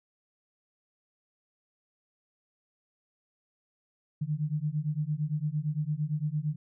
sine beating tone pair, 146.83 / 155.63 Hz, D3 / D#3, 0 / +1 cents, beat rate 8.8 Hz, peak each -31 dBFS, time 4.21-6.56 s, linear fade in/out 10 ms, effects none

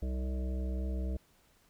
harmonic tone with a mistuned harmonic, 63.9 Hz, C2, 40 cents flat, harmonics 1 / 3 / 5 / 7 / 9 / 10, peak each -32 / -42 / -46 / -49 / -51 / -52 dBFS, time 0.02-1.17 s, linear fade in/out 5 ms, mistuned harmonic 3, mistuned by +16 cents, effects pink hiss -67 dBFS RMS until 1.69 s

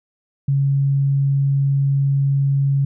sine tone, 138.59 Hz, C#3, in tune, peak -14 dBFS, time 0.48-2.85 s, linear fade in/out 5 ms, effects none

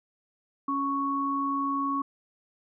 sine tone pair together, 277.6 / 1109.7 Hz, C#4 / C#6, +3 / +2 cents, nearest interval 2 octaves, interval 2399 cents, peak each -30 / -27 dBFS, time 0.68-2.02 s, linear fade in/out 5 ms, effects none

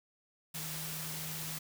sine tone in noise, 157.2 Hz, D#3, 18 cents sharp, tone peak -44 dBFS, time 0.54-1.59 s, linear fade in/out 10 ms, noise white, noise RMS -41 dBFS, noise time 0.54-1.59 s, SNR -6 dB, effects none

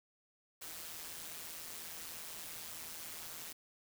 white noise with amplitude modulation, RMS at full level -44 dBFS, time 0.61-3.53 s, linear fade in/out 10 ms, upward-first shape sine, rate 163 Hz, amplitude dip 65%, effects none

